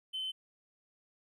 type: tone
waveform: triangle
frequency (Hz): 3062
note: G7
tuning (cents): -41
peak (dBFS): -32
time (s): 0.13-0.32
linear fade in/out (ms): 20
effects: tanh soft clip ceiling -31 dBFS